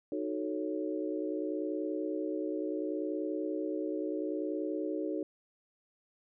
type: chord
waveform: sine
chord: D# half-diminished seventh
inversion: none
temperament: equal with one note detuned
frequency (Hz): 309.3 / 370 / 440 / 554.4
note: D#4 / F#4 / A4 / C#5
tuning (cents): -10 / 0 / 0 / 0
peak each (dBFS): -35 / -38 / -39 / -40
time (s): 0.12-5.23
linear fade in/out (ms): 2
effects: none